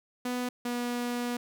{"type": "tone pair in turn", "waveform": "sawtooth", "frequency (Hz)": [247.6, 242.4], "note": ["B3", "B3"], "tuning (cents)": [5, -32], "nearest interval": "unison", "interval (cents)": 37, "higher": "first", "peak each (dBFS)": -26, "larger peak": "neither", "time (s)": [[0.25, 0.49], [0.65, 1.37]], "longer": "second", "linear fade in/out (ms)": 5, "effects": []}